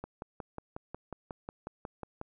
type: click train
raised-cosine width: 1 ms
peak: -25 dBFS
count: 13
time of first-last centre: 0.04-2.214 s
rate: 5.52 Hz
effects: none